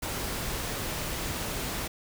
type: noise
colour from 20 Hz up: pink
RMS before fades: -33 dBFS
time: 0.02-1.88 s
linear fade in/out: 10 ms
effects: none